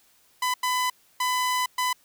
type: tone bursts at uneven times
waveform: sawtooth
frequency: 1003 Hz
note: B5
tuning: 26 cents sharp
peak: -19 dBFS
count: 4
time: 0.42-0.54 / 0.63-0.9 / 1.2-1.66 / 1.78-1.93 s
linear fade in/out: 5 ms
effects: white hiss -61 dBFS RMS until 2.04 s